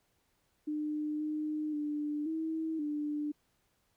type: tone with pitch steps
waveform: sine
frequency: 301.8 / 305.1 / 296.8 / 320.4 / 296.7 Hz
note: D4 / D#4 / D4 / E4 / D4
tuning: +47 / -34 / +18 / -49 / +18 cents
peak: -32 dBFS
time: 0.67-3.32 s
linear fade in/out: 10 ms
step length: 530 ms
effects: pink hiss -75 dBFS RMS until 3.96 s